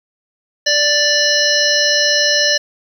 harmonic tone, 587.3 Hz, D5, in tune, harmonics 1 / 3 / 5 / 7 / 9 / 10, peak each -19 / -17 / -21 / -18 / -17 / -22 dBFS, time 0.66-2.58 s, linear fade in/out 10 ms, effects 7-bit

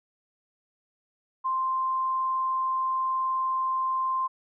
sine tone, 1046.5 Hz, C6, in tune, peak -24 dBFS, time 1.44-4.28 s, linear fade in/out 20 ms, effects none

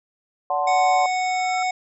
sine chord, D dominant seventh, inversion none, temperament equal with one note detuned, 574.9 / 740 / 880 / 1046.5 Hz, D5 / F#5 / A5 / C6, -37 / 0 / 0 / 0 cents, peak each -27 / -22 / -28 / -26 dBFS, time 0.5-1.06 s, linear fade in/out 2 ms
harmonic tone, 739 Hz, F#5, 2 cents flat, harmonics 1 / 3 / 5 / 7 / 9 / 10, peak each -21 / -27 / -39 / -37 / -46 / -38 dBFS, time 0.67-1.71 s, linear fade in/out 5 ms
sine tone with exponential growth, 1339 Hz, E6, 27 cents sharp, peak -30 dBFS, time 0.98-1.63 s, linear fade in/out 5 ms, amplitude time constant 140 ms
effects none

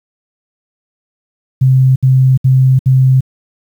sine tone bursts, 130.81 Hz, C3, in tune, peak -5 dBFS, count 4, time 1.61-3.208 s, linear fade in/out 10 ms, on 350 ms, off 66 ms, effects 7-bit

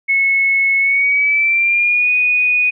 sine tone with pitch glide, 2193 to 2476 Hz, C#7 to D#7, -19 to -9 cents, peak -11 dBFS, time 0.08-2.71 s, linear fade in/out 20 ms, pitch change +210 cents, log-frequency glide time 0.79-2.11 s, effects none

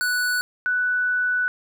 square / sine tone pair in turn, 1480 / 1486.6 Hz, F#6 / F#6, 0 / +8 cents, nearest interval unison, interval 8 cents, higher second, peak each -21 / -19 dBFS, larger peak second, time 0.01-0.41 / 0.66-1.48 s, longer second, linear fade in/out 0 ms, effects none

